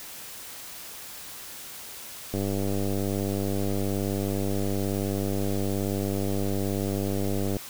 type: click train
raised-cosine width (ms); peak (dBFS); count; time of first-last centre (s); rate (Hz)
2; -16; 518; 2.34-7.568; 98.9
effects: white hiss -41 dBFS RMS until 7.69 s